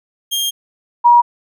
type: tone pair in turn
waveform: sawtooth / sine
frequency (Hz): 3217 / 956.4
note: G7 / A#5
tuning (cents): +44 / +44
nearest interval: octave + major sixth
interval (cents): 2100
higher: first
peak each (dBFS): -13 / -5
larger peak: second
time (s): 0.31-0.51 / 1.04-1.22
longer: first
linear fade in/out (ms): 20
effects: none